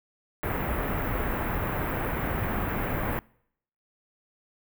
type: band-stop noise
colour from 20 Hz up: pink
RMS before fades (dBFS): -29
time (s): 0.43-3.19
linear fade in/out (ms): 0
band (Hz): 2100 to 16000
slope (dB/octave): 24
effects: noise-tail reverb RT60 0.7 s tail -25 dB re dry